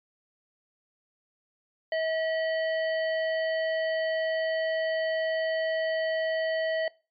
harmonic tone with a mistuned harmonic, 643 Hz, E5, 43 cents flat, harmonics 1 / 3 / 5 / 7, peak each -26 / -33 / -41 / -45 dBFS, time 1.92-6.88 s, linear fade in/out 2 ms, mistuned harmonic 5, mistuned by -91 cents, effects noise-tail reverb RT60 0.3 s tail -21 dB re dry + MP3 48 kbps

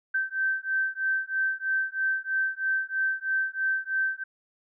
sine beating tone pair, 1551 / 1554.1 Hz, G6 / G6, -19 / -15 cents, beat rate 3.1 Hz, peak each -28 dBFS, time 0.14-4.24 s, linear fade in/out 10 ms, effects none

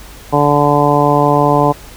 harmonic tone, 145.5 Hz, D3, 16 cents flat, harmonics 1 / 2 / 3 / 4 / 5 / 6 / 7, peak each -16 / -16 / -16 / -16 / -16 / -16 / -16 dBFS, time 0.32-1.73 s, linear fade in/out 20 ms, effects added 50 Hz sine -36 dBFS peak until 1.96 s + pink hiss -37 dBFS RMS until 1.96 s

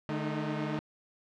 sawtooth tone cluster, 150.5 / 216.3 / 309.4 Hz, D3 / A3 / D#4, +43 / -29 / -10 cents, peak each -31 / -33 / -32 dBFS, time 0.09-0.79 s, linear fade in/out 0 ms, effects low-pass 3000 Hz 12 dB/octave

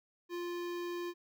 square tone with notch filter, 349.2 Hz, F4, in tune, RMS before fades -39 dBFS, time 0.29-1.14 s, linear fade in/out 50 ms, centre 9200 Hz, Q 0.9, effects none

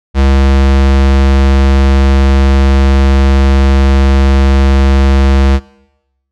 square tone, 67.8 Hz, C#2, 38 cents flat, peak -6 dBFS, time 0.14-5.6 s, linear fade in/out 50 ms, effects noise-tail reverb RT60 0.9 s tail -21 dB re dry + low-pass 5000 Hz 12 dB/octave

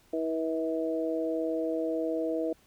sine tone cluster, 322.9 / 485 / 644 Hz, E4 / B4 / E5, -36 / -31 / -41 cents, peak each -31 / -32 / -33 dBFS, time 0.13-2.53 s, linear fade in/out 5 ms, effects pink hiss -63 dBFS RMS until 2.66 s

